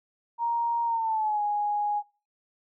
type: tone with pitch glide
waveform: sine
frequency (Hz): 936 to 829.1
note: A#5 to G#5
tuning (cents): +7 to -3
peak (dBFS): -24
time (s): 0.38-2.03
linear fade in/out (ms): 50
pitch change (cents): -210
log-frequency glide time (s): 0.85-1.42
effects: noise-tail reverb RT60 0.3 s tail -19 dB re dry